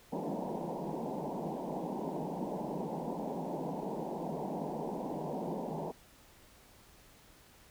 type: band-pass noise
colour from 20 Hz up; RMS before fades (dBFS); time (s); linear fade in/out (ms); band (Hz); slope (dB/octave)
pink; -38; 0.12-5.92; 10; 150 to 970; 96
effects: pink hiss -60 dBFS RMS until 7.7 s

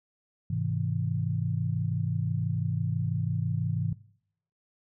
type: chord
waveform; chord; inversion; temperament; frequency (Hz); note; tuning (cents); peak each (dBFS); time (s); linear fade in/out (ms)
sine; Ab augmented; none; just; 103.83 / 129.78 / 162.23; Ab2 / C3 / E3; 0 / -14 / -27; -31; 0.5-3.93; 5
effects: noise-tail reverb RT60 0.7 s tail -21 dB re dry

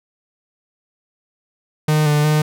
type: tone with pitch steps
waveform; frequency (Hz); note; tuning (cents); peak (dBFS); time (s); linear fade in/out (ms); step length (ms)
45% pulse; 153.1 / 148.7 / 152.4; D#3 / D3 / D#3; -28 / +22 / -36; -13; 1.88-2.42; 5; 180
effects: none

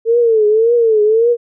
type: tone with vibrato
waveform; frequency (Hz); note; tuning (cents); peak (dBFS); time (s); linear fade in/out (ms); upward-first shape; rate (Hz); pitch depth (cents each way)
sine; 447.8; A4; +30; -8; 0.05-1.37; 50; triangle; 1.8; 130
effects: none

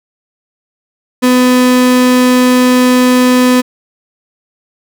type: tone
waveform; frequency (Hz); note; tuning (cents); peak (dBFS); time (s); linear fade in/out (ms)
35% pulse; 251.2; B3; +30; -4; 1.22-3.62; 20
effects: none

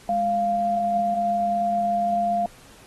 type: tone pair together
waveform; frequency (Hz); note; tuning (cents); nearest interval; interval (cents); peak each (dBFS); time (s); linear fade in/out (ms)
sine; 206.7 / 695.3; G#3 / F5; -8 / -8; octave + major sixth; 2100; -30 / -20; 0.09-2.46; 2
effects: pink hiss -50 dBFS RMS until 2.86 s + AAC 32 kbps

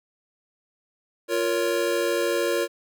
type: chord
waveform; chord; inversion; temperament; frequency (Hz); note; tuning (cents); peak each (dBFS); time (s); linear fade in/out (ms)
square; Bb minor; second; just; 349.6 / 466.2 / 559.4; F4 / Bb4 / Db5; +2 / 0 / +16; -27; 1.28-2.68; 50
effects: none

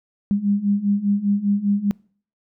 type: beating tone pair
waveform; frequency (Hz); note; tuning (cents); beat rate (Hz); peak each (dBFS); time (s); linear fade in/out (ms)
sine; 199.6 / 204.6; G3 / G#3; +32 / -26; 5; -22 / -19; 0.31-1.91; 0
effects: noise-tail reverb RT60 0.5 s tail -26 dB re dry

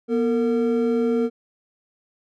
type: tone pair together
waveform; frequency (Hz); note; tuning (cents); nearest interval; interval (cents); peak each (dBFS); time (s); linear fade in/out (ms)
triangle; 241.5 / 455.9; B3 / A#4; -39 / -39; major seventh; 1100; -19; 0.08-1.3; 50
effects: none

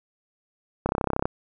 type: click train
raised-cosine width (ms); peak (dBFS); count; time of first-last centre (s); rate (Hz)
1; -9; 14; 0.86-1.255; 32.9
effects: none

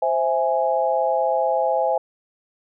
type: chord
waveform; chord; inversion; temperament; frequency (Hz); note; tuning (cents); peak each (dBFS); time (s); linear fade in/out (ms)
sine; C augmented; none; equal; 523.3 / 659.3 / 830.6; C5 / E5 / G#5; 0 / 0 / 0; -22; 0.02-1.98; 5
effects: none

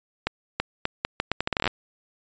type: accelerating click train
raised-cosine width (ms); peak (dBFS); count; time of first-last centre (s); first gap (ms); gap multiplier
0.3; -7; 16; 0.27-1.676; 330; 0.77
effects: resampled to 16000 Hz

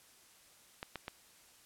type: clicks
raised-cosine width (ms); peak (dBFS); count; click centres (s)
0.3; -24; 3; 0.829 / 0.957 / 1.081
effects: white hiss -62 dBFS RMS until 1.65 s + low-pass 12000 Hz 12 dB/octave

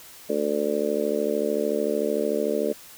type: harmonic tone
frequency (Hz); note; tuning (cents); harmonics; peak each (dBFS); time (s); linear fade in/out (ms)
73.42; D2; 0; 3 / 4 / 5 / 6 / 7 / 8; -31 / -31 / -31 / -26 / -31 / -28; 0.29-2.73; 10
effects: white hiss -46 dBFS RMS until 2.97 s

